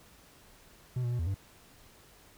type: tone with pitch steps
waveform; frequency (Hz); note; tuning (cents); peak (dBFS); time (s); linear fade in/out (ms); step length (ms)
triangle; 125.4 / 120.5 / 121.8 / 82 / 97.3; B2 / B2 / B2 / E2 / G2; +27 / -42 / -24 / -9 / -12; -27; 0.96-1.345; 5; 77
effects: pink hiss -58 dBFS RMS until 2.37 s